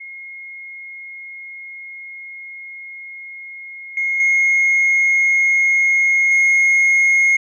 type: tone with level steps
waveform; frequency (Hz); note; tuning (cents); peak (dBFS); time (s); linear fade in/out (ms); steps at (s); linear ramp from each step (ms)
sine; 2152; C7; +48; -31 / -16 / -10 / -8; 0-7.37; 10; 3.97 / 4.2 / 6.31; 2
effects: tanh soft clip ceiling -10 dBFS